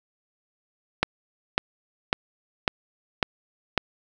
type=click train; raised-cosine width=0.3 ms; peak=-3 dBFS; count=6; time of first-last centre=1.03-3.777 s; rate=1.82 Hz; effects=none